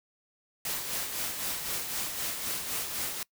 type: noise with tremolo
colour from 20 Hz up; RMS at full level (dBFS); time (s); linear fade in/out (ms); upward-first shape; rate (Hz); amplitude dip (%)
white; -32; 0.65-3.23; 2; sine; 3.9; 45
effects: noise-tail reverb RT60 0.1 s tail -24 dB re dry